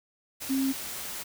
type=tone in noise; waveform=sine; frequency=268.1 Hz; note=C4; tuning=42 cents sharp; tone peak=-24 dBFS; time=0.49-0.73 s; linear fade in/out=20 ms; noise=white; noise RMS=-37 dBFS; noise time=0.4-1.24 s; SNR=+10 dB; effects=none